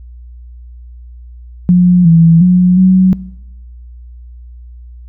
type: tone with pitch steps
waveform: sine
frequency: 178.7 / 165.3 / 180.7 / 186.5 Hz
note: F3 / E3 / F#3 / F#3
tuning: +40 / +5 / -41 / +14 cents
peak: -3 dBFS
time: 1.69-3.13 s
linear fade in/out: 0 ms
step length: 360 ms
effects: noise-tail reverb RT60 0.9 s tail -21 dB re dry + added 60 Hz sine -30 dBFS peak until 5.08 s